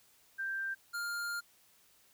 sine / square tone pair in turn, 1576 / 1404.1 Hz, G6 / F6, +9 / +9 cents, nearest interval major second, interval 200 cents, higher first, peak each -34 / -36 dBFS, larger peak first, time 0.38-0.75 / 0.93-1.41 s, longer second, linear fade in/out 20 ms, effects white hiss -66 dBFS RMS until 2.13 s

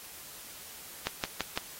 click train, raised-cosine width 0.2 ms, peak -12 dBFS, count 4, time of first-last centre 1.07-1.575 s, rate 5.94 Hz, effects white hiss -47 dBFS RMS until 1.79 s + AAC 48 kbps

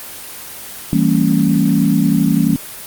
sine chord, E diminished seventh, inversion none, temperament equal with one note detuned, 164.81 / 196 / 227.8 / 277.2 Hz, E3 / G3 / Bb3 / Db4, 0 / 0 / -40 / 0 cents, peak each -16 dBFS, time 0.93-2.56 s, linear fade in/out 0 ms, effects white hiss -31 dBFS RMS until 2.86 s + Opus 24 kbps

